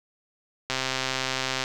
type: click train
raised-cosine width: 0.2 ms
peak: -9 dBFS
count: 124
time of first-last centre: 0.7-1.639 s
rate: 131 Hz
effects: none